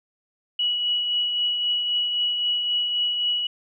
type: tone with tremolo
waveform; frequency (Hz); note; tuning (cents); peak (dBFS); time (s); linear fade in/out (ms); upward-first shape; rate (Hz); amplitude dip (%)
sine; 2928; F#7; -19; -19; 0.59-3.47; 5; triangle; 3.8; 40
effects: none